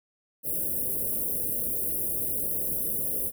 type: band-stop noise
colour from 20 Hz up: white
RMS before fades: -29 dBFS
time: 0.43-3.32 s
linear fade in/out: 50 ms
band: 590 to 10000 Hz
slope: 48 dB/octave
effects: none